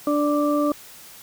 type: harmonic tone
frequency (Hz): 293.7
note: D4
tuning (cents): 0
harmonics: 1 / 2 / 4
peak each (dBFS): -20 / -23 / -26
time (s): 0.07-0.72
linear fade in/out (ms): 2
effects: white hiss -44 dBFS RMS until 1.22 s